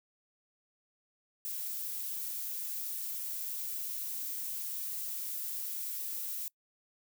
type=noise; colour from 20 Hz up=violet; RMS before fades=-38 dBFS; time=1.45-6.48 s; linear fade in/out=0 ms; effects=noise-tail reverb RT60 0.1 s tail -25 dB re dry